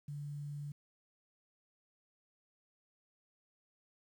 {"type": "tone with quantisation", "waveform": "sine", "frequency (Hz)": 145.2, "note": "D3", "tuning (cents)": -19, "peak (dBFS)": -40, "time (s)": [0.08, 0.72], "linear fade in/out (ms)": 5, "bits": 11, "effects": []}